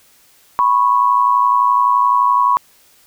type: tone pair together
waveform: sine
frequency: 987.8 / 1099.5 Hz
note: B5 / C#6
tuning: 0 / -14 cents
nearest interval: major second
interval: 186 cents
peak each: -13 dBFS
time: 0.59-2.57 s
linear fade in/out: 0 ms
effects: white hiss -51 dBFS RMS until 3.06 s